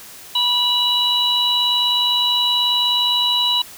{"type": "harmonic tone", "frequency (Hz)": 979, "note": "B5", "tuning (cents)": -15, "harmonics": [1, 3, 4], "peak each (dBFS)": [-24, -19, -17], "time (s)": [0.35, 3.62], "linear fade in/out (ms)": 5, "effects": ["white hiss -39 dBFS RMS until 3.77 s"]}